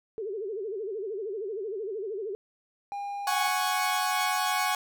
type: tone with vibrato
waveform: sine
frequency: 413.8 Hz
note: G#4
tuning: 6 cents flat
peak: -31 dBFS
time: 0.18-2.35 s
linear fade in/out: 0 ms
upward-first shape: sine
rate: 13 Hz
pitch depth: 170 cents each way
type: tone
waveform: triangle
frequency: 807 Hz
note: G#5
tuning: 50 cents flat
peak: -30 dBFS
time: 2.92-3.48 s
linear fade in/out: 0 ms
type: chord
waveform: sawtooth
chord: F# suspended second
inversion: none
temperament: equal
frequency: 740 / 830.6 / 1108.7 Hz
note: F#5 / G#5 / C#6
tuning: 0 / 0 / 0 cents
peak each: -26 dBFS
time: 3.27-4.75 s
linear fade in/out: 2 ms
effects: none